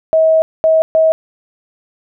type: tone bursts at uneven times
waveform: sine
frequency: 640 Hz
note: D#5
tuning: 49 cents sharp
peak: -7 dBFS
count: 3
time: 0.13-0.42 / 0.64-0.82 / 0.95-1.12 s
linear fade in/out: 0 ms
effects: none